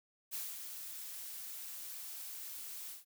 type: noise with ADSR envelope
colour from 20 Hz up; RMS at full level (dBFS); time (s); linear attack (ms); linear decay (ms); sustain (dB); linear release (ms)
blue; -40; 0.31-3.05; 32; 210; -6; 150
effects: none